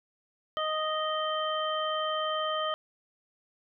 harmonic tone, 622.3 Hz, D#5, in tune, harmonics 1 / 2 / 3 / 5, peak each -32 / -31 / -41 / -35 dBFS, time 0.57-2.74 s, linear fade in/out 0 ms, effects none

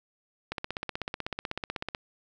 click train, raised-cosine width 0.3 ms, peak -16 dBFS, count 24, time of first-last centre 0.52-1.949 s, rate 16.1 Hz, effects none

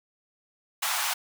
pink high-pass noise, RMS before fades -28 dBFS, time 0.82-1.14 s, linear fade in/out 10 ms, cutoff 740 Hz, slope 48 dB/octave, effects none

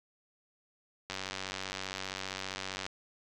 click train, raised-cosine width 0.2 ms, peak -19 dBFS, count 169, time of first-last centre 1.1-2.865 s, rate 95.2 Hz, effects resampled to 24000 Hz

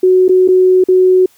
sine tone with dropouts, 370 Hz, F#4, in tune, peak -5 dBFS, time 0.03-1.26 s, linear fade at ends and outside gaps 5 ms, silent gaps 0.282-0.292 / 0.478-0.485 / 0.84-0.885 s, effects white hiss -50 dBFS RMS until 1.37 s

